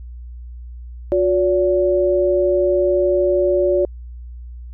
sine tone pair together, 360.7 / 572.6 Hz, F#4 / D5, -44 / -44 cents, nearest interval minor sixth, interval 800 cents, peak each -16 dBFS, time 1.12-3.85 s, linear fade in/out 0 ms, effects added 60 Hz sine -31 dBFS peak until 4.73 s

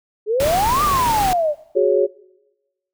sine exponential two-way sweep, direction up then down, 408.8 to 1224 to 573 Hz, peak -15 dBFS, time 0.26-1.55 s, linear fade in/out 50 ms, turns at 0.83 s
pink noise, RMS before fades -24 dBFS, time 0.4-1.33 s, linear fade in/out 0 ms
sine chord, F# suspended second, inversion none, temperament equal, 370 / 415.3 / 554.4 Hz, F#4 / G#4 / C#5, 0 / 0 / 0 cents, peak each -17 dBFS, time 1.75-2.07 s, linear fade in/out 20 ms
effects noise-tail reverb RT60 1.0 s tail -22 dB re dry

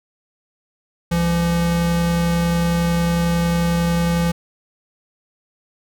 square tone pair together, 67 / 169.95 Hz, C2 / F3, +42 / -47 cents, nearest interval octave + major third, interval 1611 cents, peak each -27 / -17 dBFS, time 1.11-4.32 s, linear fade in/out 10 ms, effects none

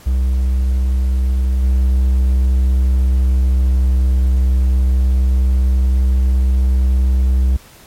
triangle tone with level steps, 64.3 Hz, C2, 30 cents flat, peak -10 / -8 dBFS, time 0.06-7.57 s, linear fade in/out 10 ms, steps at 1.62 s, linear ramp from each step 20 ms, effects pink hiss -43 dBFS RMS until 7.86 s + MP3 64 kbps

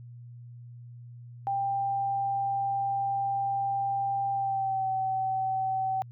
sine tone with pitch glide, 791 to 763.6 Hz, G5 to G5, +15 to -46 cents, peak -26 dBFS, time 1.47-6.02 s, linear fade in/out 0 ms, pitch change -61 cents, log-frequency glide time 4.32-4.89 s, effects added 120 Hz sine -43 dBFS peak until 6.11 s

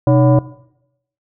sine tone with frequency modulation, 128.2 Hz, C3, 35 cents flat, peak -8 dBFS, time 0.07-0.39 s, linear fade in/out 2 ms, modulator 435 Hz, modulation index 1.1, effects noise-tail reverb RT60 0.8 s tail -18 dB re dry

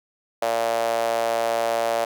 sawtooth tone with high-pass filter, 115.2 Hz, A#2, 20 cents flat, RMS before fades -23 dBFS, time 0.42-2.05 s, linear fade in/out 5 ms, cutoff 620 Hz, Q 5.5, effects none

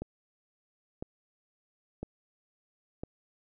click train, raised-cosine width 2 ms, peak -23 dBFS, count 4, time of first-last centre 0.02-3.035 s, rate 0.995 Hz, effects none

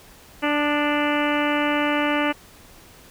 harmonic tone with a mistuned harmonic, 293.7 Hz, D4, in tune, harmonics 1 / 2 / 3 / 4 / 5 / 6 / 7 / 8 / 9 / 10, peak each -23 / -26 / -28 / -29 / -30 / -31 / -31 / -32 / -33 / -33 dBFS, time 0.42-2.33 s, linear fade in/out 20 ms, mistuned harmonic 4, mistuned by +21 cents, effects pink hiss -48 dBFS RMS until 3.1 s

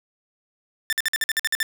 sawtooth tone bursts, 1781 Hz, A6, 21 cents sharp, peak -16 dBFS, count 10, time 0.9-1.629 s, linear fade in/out 0 ms, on 27 ms, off 51 ms, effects none

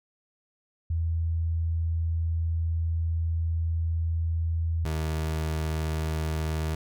sine / 30% pulse tone pair in turn, 82.41 / 78.66 Hz, E2 / D#2, 0 / +19 cents, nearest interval minor second, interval 81 cents, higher first, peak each -24 dBFS, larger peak neither, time 0.9-4.85 / 4.85-6.75 s, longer first, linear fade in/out 5 ms, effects none

